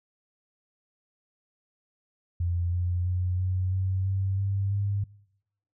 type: tone with pitch steps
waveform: sine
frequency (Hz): 86.9 / 88.73 / 90.59 / 92.49 / 94.44 / 96.42 / 98.45 / 100.52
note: F2 / F2 / F#2 / F#2 / F#2 / G2 / G2 / G2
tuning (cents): -8 / +28 / -36 / 0 / +36 / -28 / +8 / +44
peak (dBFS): -24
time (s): 2.4-5.04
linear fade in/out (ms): 5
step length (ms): 330
effects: noise-tail reverb RT60 0.8 s tail -24 dB re dry